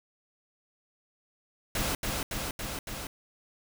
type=noise with echo; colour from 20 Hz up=pink; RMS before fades=-30 dBFS; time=1.75-1.95 s; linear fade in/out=2 ms; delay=280 ms; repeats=4; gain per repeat=-2 dB; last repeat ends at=3.07 s; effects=none